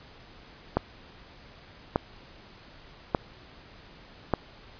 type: click train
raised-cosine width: 1 ms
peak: -8 dBFS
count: 4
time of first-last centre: 0.77-4.337 s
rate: 0.841 Hz
effects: pink hiss -51 dBFS RMS until 4.79 s + resampled to 11025 Hz